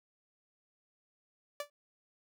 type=tone with exponential decay; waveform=sawtooth; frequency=582 Hz; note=D5; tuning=16 cents flat; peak=-29 dBFS; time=1.6-1.7 s; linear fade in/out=2 ms; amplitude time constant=20 ms; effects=none